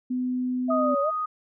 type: tone with pitch glide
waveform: sine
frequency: 251.9 to 256.6 Hz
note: B3 to C4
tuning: +34 to -34 cents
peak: -24 dBFS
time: 0.1-0.95 s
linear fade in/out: 10 ms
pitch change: +32 cents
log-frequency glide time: 0.63-0.81 s
type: exponential two-way sweep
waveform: sine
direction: down then up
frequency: 659.3 to 554.4 to 659.3 Hz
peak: -23 dBFS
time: 0.68-1.11 s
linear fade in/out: 20 ms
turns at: 1.01 s
type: tone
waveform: sine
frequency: 1244.5 Hz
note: D#6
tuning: in tune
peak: -25 dBFS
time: 0.7-1.26 s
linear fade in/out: 10 ms
effects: none